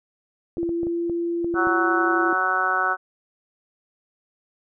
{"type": "clicks", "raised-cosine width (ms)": 2, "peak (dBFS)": -21, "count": 9, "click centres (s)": [0.571, 0.631, 0.692, 0.832, 0.869, 1.097, 1.445, 1.541, 1.671]}
{"type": "tone with pitch glide", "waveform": "sine", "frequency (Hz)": [338.8, 341], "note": ["E4", "F4"], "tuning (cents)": [48, -41], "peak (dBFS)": -22, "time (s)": [0.58, 2.33], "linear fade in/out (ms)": 2, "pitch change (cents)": 11, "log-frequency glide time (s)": [0.77, 1.01]}
{"type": "harmonic tone", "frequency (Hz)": 186.1, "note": "F#3", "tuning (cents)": 10, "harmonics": [2, 3, 4, 5, 6, 7, 8], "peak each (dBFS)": [-34, -35, -27, -33, -28, -24, -23], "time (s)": [1.54, 2.97], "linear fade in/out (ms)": 50}
{"effects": []}